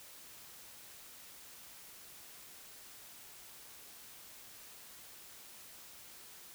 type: silence
effects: white hiss -54 dBFS RMS until 6.54 s